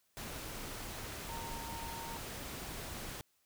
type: tone in noise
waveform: sine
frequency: 920 Hz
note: A#5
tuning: 23 cents flat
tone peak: -45 dBFS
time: 1.29-2.17 s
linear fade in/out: 0 ms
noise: pink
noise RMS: -44 dBFS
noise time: 0.17-3.21 s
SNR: -4 dB
effects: white hiss -75 dBFS RMS until 3.45 s